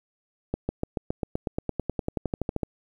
accelerating click train, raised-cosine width 2 ms, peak -13 dBFS, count 21, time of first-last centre 0.54-2.632 s, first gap 150 ms, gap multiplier 0.96, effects 9-bit

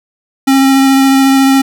square tone with vibrato, 269.6 Hz, C#4, 48 cents flat, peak -6 dBFS, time 0.47-1.62 s, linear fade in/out 10 ms, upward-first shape triangle, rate 14 Hz, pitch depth 14 cents each way, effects none

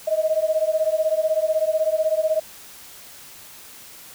sine beating tone pair, 622.3 / 638.3 Hz, D#5 / D#5, 0 / +44 cents, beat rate 16 Hz, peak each -21 dBFS, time 0.07-2.4 s, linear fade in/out 10 ms, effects white hiss -43 dBFS RMS until 4.14 s

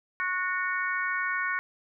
harmonic tone with a mistuned harmonic, 366.8 Hz, F#4, 15 cents flat, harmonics 3 / 4 / 5 / 6, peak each -33 / -30 / -32 / -35 dBFS, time 0.2-1.59 s, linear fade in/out 0 ms, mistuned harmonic 6, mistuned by +20 cents, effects none

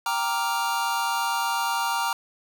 square chord, G minor seventh, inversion none, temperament equal, 784 / 932.3 / 1174.7 / 1396.9 Hz, G5 / Bb5 / D6 / F6, 0 / 0 / 0 / 0 cents, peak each -32 / -27 / -32 / -31 dBFS, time 0.06-2.13 s, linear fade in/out 2 ms, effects none

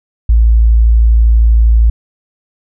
sine tone, 56.3 Hz, A1, 40 cents sharp, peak -4 dBFS, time 0.29-1.9 s, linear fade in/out 5 ms, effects none

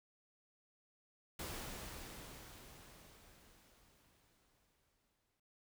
pink noise with exponential decay, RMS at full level -44 dBFS, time 1.39-5.4 s, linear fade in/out 5 ms, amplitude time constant 870 ms, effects none

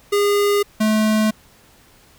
square tone pair in turn, 407.8 / 216 Hz, G#4 / A3, -32 / -32 cents, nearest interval major seventh, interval 1100 cents, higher first, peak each -15 / -15 dBFS, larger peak neither, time 0.12-0.63 / 0.8-1.31 s, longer neither, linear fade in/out 10 ms, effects pink hiss -51 dBFS RMS until 2.18 s

